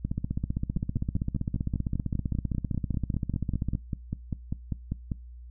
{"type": "two click trains", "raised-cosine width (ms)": 5, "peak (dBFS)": [-17, -16], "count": [23, 58], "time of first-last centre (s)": [[0.77, 5.118], [0.05, 3.751]], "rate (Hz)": [5.06, 15.4], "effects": ["noise-tail reverb RT60 0.2 s tail -22 dB re dry", "added 60 Hz sine -42 dBFS peak until 5.5 s"]}